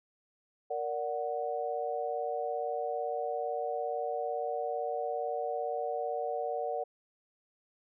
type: chord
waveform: sine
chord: Bb augmented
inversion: none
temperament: equal with one note detuned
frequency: 466.2 / 583.9 / 740 Hz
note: Bb4 / D5 / F#5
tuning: 0 / -10 / 0 cents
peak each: -36 / -36 / -35 dBFS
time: 0.7-6.84 s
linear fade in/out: 10 ms
effects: none